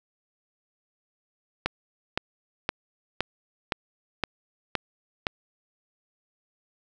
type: click train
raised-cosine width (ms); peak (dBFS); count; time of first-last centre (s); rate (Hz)
0.3; -8; 8; 1.66-5.268; 1.94
effects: none